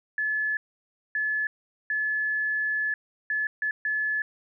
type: tone bursts at uneven times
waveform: sine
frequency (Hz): 1720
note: A6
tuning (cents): -40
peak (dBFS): -24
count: 6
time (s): 0.18-0.57 / 1.15-1.47 / 1.9-2.94 / 3.3-3.47 / 3.62-3.71 / 3.85-4.22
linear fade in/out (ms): 2
effects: none